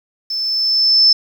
sine tone with level ramp, 5274 Hz, E8, in tune, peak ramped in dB -19 to -6 dBFS, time 0.3-1.13 s, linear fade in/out 5 ms, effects 7-bit

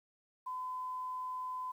sine tone, 1015 Hz, B5, 47 cents sharp, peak -37 dBFS, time 0.46-1.72 s, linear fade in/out 10 ms, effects 11-bit

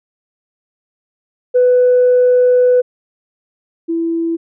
sine tone pair in turn, 497.5 / 332 Hz, B4 / E4, +13 / +12 cents, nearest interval perfect fifth, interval 701 cents, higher first, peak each -6 / -14 dBFS, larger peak first, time 1.54-2.82 / 3.88-4.37 s, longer first, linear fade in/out 20 ms, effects tanh soft clip ceiling -4 dBFS

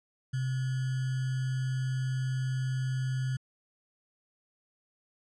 sine tone with sample-and-hold, 130 Hz, C3, 11 cents flat, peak -28 dBFS, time 0.33-3.37 s, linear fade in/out 10 ms, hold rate 1575 Hz, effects resampled to 22050 Hz

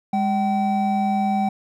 triangle tone pair together, 204.4 / 768 Hz, G#3 / G5, -27 / -36 cents, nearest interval octave + major seventh, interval 2291 cents, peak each -19 dBFS, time 0.13-1.49 s, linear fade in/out 5 ms, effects none

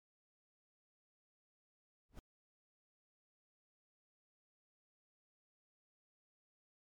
brown noise with exponential growth, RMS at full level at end -42 dBFS, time 2.09-2.19 s, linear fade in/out 0 ms, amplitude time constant 20 ms, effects MP3 96 kbps

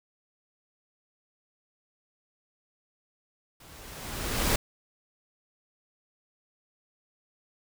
pink noise with level ramp, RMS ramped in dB -52 to -24 dBFS, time 3.6-4.56 s, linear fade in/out 5 ms, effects none

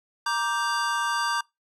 square chord, G minor, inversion first, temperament equal with one note detuned, 940.4 / 1174.7 / 1568 Hz, Bb5 / D6 / G6, +15 / 0 / 0 cents, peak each -29 dBFS, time 0.26-1.41 s, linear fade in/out 5 ms, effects noise-tail reverb RT60 0.2 s tail -24 dB re dry + low-pass 9000 Hz 12 dB/octave

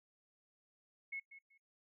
sine tone with echo, 2185 Hz, C#7, 26 cents flat, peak -40 dBFS, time 1.12-1.2 s, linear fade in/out 10 ms, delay 190 ms, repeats 2, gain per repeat -13 dB, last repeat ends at 1.58 s, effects noise-tail reverb RT60 0.1 s tail -21 dB re dry

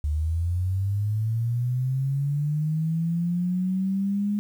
sine linear sweep, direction up, 72.9 to 207.7 Hz, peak -22 dBFS, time 0.04-4.39 s, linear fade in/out 0 ms, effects 9-bit

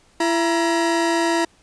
30% pulse tone pair together, 335.5 / 948.9 Hz, E4 / A#5, +31 / +31 cents, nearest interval octave + tritone, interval 1800 cents, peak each -16 / -20 dBFS, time 0.2-1.45 s, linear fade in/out 5 ms, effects pink hiss -56 dBFS RMS until 1.62 s + resampled to 22050 Hz

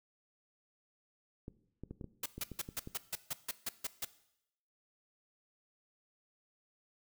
clicks, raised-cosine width 3 ms, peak -31 dBFS, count 9, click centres 1.481 / 1.836 / 1.91 / 2.012 / 2.043 / 2.38 / 2.517 / 2.689 / 2.874 s
white noise bursts, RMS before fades -37 dBFS, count 11, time 2.23-4.049 s, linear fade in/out 5 ms, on 29 ms, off 150 ms
effects noise-tail reverb RT60 0.8 s tail -17 dB re dry

